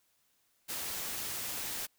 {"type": "noise", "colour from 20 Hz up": "white", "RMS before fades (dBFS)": -38, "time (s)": [0.68, 1.87], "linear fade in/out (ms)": 20, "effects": ["white hiss -73 dBFS RMS until 1.98 s"]}